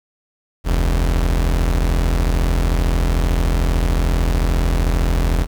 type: tone pair together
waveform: 40% pulse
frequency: 42.34 / 71.2 Hz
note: E1 / C#2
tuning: +47 / +47 cents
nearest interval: major sixth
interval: 900 cents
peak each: -14 / -21 dBFS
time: 0.64-5.47 s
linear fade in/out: 50 ms
effects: 8-bit